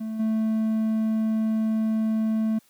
triangle tone with level steps, 220 Hz, A3, in tune, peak -26 / -19 dBFS, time 0-2.59 s, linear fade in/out 10 ms, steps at 0.19 s, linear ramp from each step 10 ms, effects white hiss -61 dBFS RMS until 2.69 s + high-pass 80 Hz 12 dB/octave

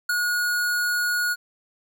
square tone with ADSR envelope, 1448 Hz, F#6, 38 cents flat, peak -20 dBFS, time 0.09-1.36 s, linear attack 6 ms, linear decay 16 ms, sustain -2 dB, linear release 40 ms, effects 10-bit

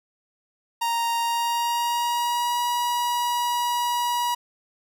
45% pulse tone with pitch glide, 932.3 to 965.2 Hz, A#5 to B5, 0 to -40 cents, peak -22 dBFS, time 0.81-4.35 s, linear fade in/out 10 ms, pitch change +60 cents, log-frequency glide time 1.19-2.6 s, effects none

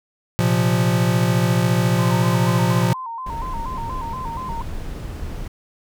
square chord, Bb suspended second, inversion none, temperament equal, 116.54 / 130.81 / 174.61 Hz, Bb2 / C3 / F3, 0 / 0 / 0 cents, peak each -20 / -23 / -20 dBFS, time 0.39-2.93 s, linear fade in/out 0 ms
sine tone with vibrato, 975 Hz, B5, 23 cents flat, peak -27 dBFS, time 1.99-4.62 s, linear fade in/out 0 ms, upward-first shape square, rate 4.2 Hz, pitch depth 99 cents each way
brown noise, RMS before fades -29 dBFS, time 3.26-5.48 s, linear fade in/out 5 ms
effects none

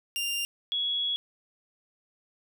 sawtooth / sine tone pair in turn, 2794 / 3352 Hz, F7 / G#7, 0 / +15 cents, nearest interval minor third, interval 315 cents, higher second, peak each -25 / -26 dBFS, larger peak first, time 0.16-0.45 / 0.72-1.16 s, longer second, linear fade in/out 0 ms, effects none

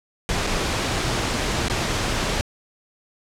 pink noise with dropouts, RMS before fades -23 dBFS, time 0.29-2.41 s, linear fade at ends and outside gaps 0 ms, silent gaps 0.467-0.472 / 1.683-1.699 s, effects low-pass 7000 Hz 12 dB/octave

